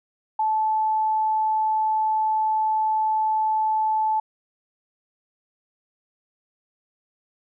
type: tone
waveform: sine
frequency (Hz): 870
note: A5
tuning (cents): -20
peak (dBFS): -19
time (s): 0.39-4.2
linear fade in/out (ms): 5
effects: none